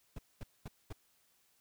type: noise bursts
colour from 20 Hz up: brown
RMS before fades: -42 dBFS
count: 4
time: 0.16-0.928 s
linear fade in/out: 5 ms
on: 27 ms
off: 220 ms
effects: white hiss -72 dBFS RMS until 1.6 s